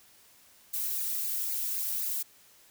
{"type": "noise with flanger", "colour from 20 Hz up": "violet", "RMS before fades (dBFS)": -32, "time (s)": [0.73, 2.23], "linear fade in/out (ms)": 10, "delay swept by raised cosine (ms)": [0.44, 2.74], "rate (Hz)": 3.8, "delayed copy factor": 0.9, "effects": ["white hiss -59 dBFS RMS until 2.7 s"]}